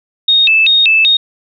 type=tone with vibrato; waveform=sine; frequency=3126 Hz; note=G7; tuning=6 cents flat; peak=-6 dBFS; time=0.28-1.17 s; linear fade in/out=5 ms; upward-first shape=square; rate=2.6 Hz; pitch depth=300 cents each way; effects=none